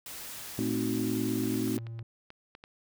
white noise, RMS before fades -42 dBFS, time 0.06-1.77 s, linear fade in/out 2 ms
triangle tone, 114.7 Hz, A#2, 28 cents flat, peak -35 dBFS, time 0.58-2.03 s, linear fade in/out 5 ms
sine chord, A diminished seventh, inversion none, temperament equal, 220 / 261.6 / 311.1 / 370 Hz, A3 / C4 / Eb4 / Gb4, 0 / 0 / 0 / 0 cents, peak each -34 / -32 / -33 / -36 dBFS, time 0.59-1.78 s, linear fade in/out 0 ms
clicks, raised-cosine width 0.3 ms, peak -31 dBFS, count 11, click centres 1.153 / 1.289 / 1.436 / 1.542 / 1.679 / 1.787 / 1.868 / 1.992 / 2.304 / 2.551 / 2.639 s
effects none

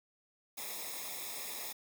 white noise with comb filter, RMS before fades -42 dBFS, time 0.57-1.73 s, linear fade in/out 10 ms, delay 0.67 ms, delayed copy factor -0.8, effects none

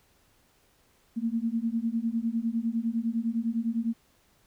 sine beating tone pair, 224.4 / 234.3 Hz, A3 / A#3, +34 / +9 cents, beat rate 9.9 Hz, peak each -29 dBFS, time 1.16-3.94 s, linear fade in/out 20 ms, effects pink hiss -65 dBFS RMS until 4.46 s

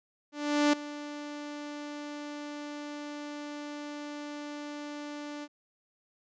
sawtooth tone with ADSR envelope, 293.7 Hz, D4, in tune, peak -17 dBFS, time 0.32-5.48 s, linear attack 410 ms, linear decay 7 ms, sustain -17 dB, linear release 48 ms, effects resampled to 16000 Hz

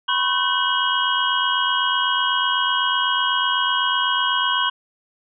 sine tone cluster, 996 / 1084 / 1526 / 2919 / 3239 Hz, B5 / C#6 / G6 / F#7 / G#7, +14 / -39 / -47 / -24 / -44 cents, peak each -24 dBFS, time 0.08-4.7 s, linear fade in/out 10 ms, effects none

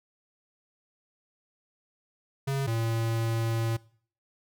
square tone pair in turn, 136.9 / 113.99 Hz, C#3 / A#2, -21 / -38 cents, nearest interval minor third, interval 317 cents, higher first, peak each -27 dBFS, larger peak neither, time 2.47-2.67 / 2.67-3.77 s, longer second, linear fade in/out 10 ms, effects noise-tail reverb RT60 0.5 s tail -21 dB re dry

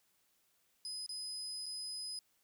35% pulse tone with dropouts, 5020 Hz, D#8, 15 cents sharp, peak -38 dBFS, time 0.85-2.19 s, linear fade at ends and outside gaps 1 ms, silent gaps 1.063-1.092 / 1.659-1.663 s, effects white hiss -75 dBFS RMS until 2.43 s

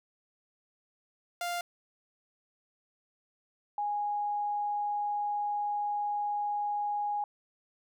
sawtooth / sine tone pair in turn, 698.5 / 826.3 Hz, F5 / G#5, 0 / -9 cents, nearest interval minor third, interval 291 cents, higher second, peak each -28 / -29 dBFS, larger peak first, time 1.41-1.61 / 3.78-7.24 s, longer second, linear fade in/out 2 ms, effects none

